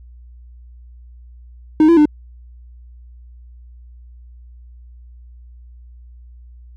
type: tone with pitch steps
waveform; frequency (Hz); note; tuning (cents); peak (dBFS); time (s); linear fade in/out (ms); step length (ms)
triangle; 310.4 / 337 / 300.1; D#4 / E4 / D4; -4 / +38 / +38; -5; 1.8-2.055; 2; 85
effects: added 60 Hz sine -38 dBFS peak until 6.76 s